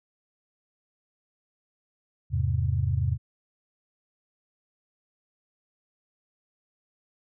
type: chord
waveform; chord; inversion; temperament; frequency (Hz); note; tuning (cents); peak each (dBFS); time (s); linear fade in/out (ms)
sine; E augmented; none; equal with one note detuned; 82.41 / 102.87 / 130.81; E2 / G#2 / B#2; 0 / -16 / 0; -27; 2.3-3.18; 50
effects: none